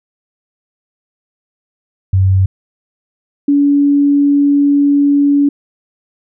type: tone pair in turn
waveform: sine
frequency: 95.1 / 285 Hz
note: F#2 / C#4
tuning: +48 / +48 cents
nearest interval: octave + perfect fifth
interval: 1900 cents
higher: second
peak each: -7 dBFS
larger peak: neither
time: 2.13-2.46 / 3.48-5.49 s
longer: second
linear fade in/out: 5 ms
effects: none